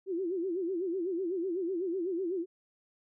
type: tone with vibrato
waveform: sine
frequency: 359 Hz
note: F4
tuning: 48 cents sharp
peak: -30 dBFS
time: 0.06-2.46 s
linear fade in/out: 50 ms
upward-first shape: sine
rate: 8 Hz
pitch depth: 150 cents each way
effects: none